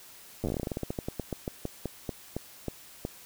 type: slowing click train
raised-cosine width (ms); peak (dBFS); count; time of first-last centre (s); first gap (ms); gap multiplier
2; -18; 27; 0.44-3.051; 9; 1.16
effects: white hiss -51 dBFS RMS until 3.25 s